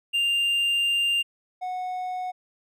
triangle tone pair in turn, 2794 / 734.5 Hz, F7 / F#5, 0 / -13 cents, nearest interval octave + major seventh, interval 2313 cents, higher first, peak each -19 / -26 dBFS, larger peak first, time 0.13-1.23 / 1.61-2.32 s, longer first, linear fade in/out 20 ms, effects none

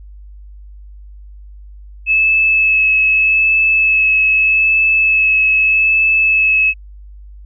sine tone with vibrato, 2599 Hz, E7, 25 cents flat, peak -9 dBFS, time 2.06-6.74 s, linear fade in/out 50 ms, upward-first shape sine, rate 0.81 Hz, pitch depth 12 cents each way, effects added 50 Hz sine -33 dBFS peak until 7.45 s

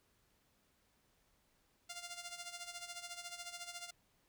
5% pulse tone with tremolo, 698.5 Hz, F5, in tune, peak -32 dBFS, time 1.89-3.91 s, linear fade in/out 10 ms, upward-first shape sine, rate 14 Hz, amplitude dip 70%, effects pink hiss -75 dBFS RMS until 4.28 s

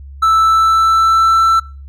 triangle tone with pitch glide, 1318.5 to 1333.8 Hz, E6 to E6, 0 to +20 cents, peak -6 dBFS, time 0.22-1.6 s, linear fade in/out 10 ms, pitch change +20 cents, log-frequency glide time 0.4-1.4 s, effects noise-tail reverb RT60 0.4 s tail -24 dB re dry + added 69 Hz sine -30 dBFS peak until 1.88 s

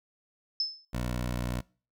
sine tone with exponential decay, 5250 Hz, E8, 8 cents flat, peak -23 dBFS, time 0.6-0.85 s, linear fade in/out 2 ms, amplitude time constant 53 ms
15% pulse tone, 60.9 Hz, B1, 24 cents flat, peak -24 dBFS, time 0.93-1.61 s, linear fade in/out 10 ms
effects noise-tail reverb RT60 0.4 s tail -24 dB re dry

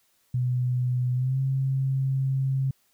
sine tone with pitch glide, 125 to 133.97 Hz, B2 to C3, +21 to +41 cents, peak -22 dBFS, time 0.34-2.71 s, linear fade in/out 5 ms, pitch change +120 cents, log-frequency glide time 1.14-1.39 s, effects white hiss -67 dBFS RMS until 2.93 s

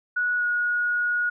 sine tone with pitch glide, 1465 to 1449 Hz, F#6 to F#6, -18 to -37 cents, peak -21 dBFS, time 0.16-1.3 s, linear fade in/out 10 ms, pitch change -19 cents, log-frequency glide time 0.36-0.45 s, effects none

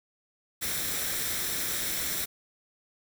white noise with comb filter, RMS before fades -31 dBFS, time 0.61-2.26 s, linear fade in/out 20 ms, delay 0.53 ms, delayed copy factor +0.5, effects none

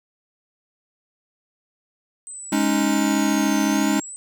sine linear two-way sweep, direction down then up, 8160 to 6100 to 8160 Hz, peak -33 dBFS, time 2.27-4.16 s, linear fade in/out 0 ms, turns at 3.68 s
square chord, Ab suspended fourth, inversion none, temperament equal, 207.7 / 277.2 / 311.1 Hz, Ab3 / Db4 / Eb4, 0 / 0 / 0 cents, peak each -23 dBFS, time 2.52-4 s, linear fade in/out 5 ms
effects none

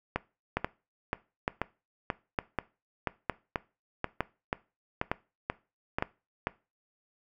two click trains, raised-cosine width 0.5 ms, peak -12 / -13 dBFS, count 7 / 14, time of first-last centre 0.57-6.025 / 0.16-6.471 s, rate 1.1 / 2.06 Hz, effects noise-tail reverb RT60 0.3 s tail -20 dB re dry

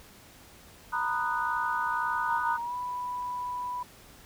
sine chord, B major seventh, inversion third, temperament just, 926 / 987.8 / 1234.7 / 1481.6 Hz, A#5 / B5 / D#6 / F#6, -12 / 0 / -14 / +2 cents, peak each -32 dBFS, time 0.92-2.58 s, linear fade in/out 20 ms
sine tone with pitch glide, 932.3 to 987.7 Hz, A#5 to B5, 0 to 0 cents, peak -31 dBFS, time 2.28-3.83 s, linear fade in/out 5 ms, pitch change +100 cents, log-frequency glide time 2.59-2.74 s
effects tanh soft clip ceiling -14 dBFS + pink hiss -53 dBFS RMS until 4.25 s

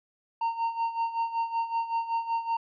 triangle tone with tremolo, 919 Hz, A#5, 25 cents flat, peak -22 dBFS, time 0.41-2.57 s, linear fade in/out 5 ms, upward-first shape sine, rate 5.3 Hz, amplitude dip 75%, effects resampled to 11025 Hz

